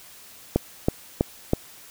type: click train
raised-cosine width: 2 ms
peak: -5 dBFS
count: 4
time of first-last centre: 0.56-1.534 s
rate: 3.08 Hz
effects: white hiss -47 dBFS RMS until 1.9 s